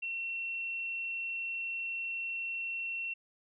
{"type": "tone", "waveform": "sine", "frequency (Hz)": 2716, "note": "F7", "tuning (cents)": -49, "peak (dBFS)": -34, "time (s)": [0.02, 3.14], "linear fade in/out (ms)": 10, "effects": []}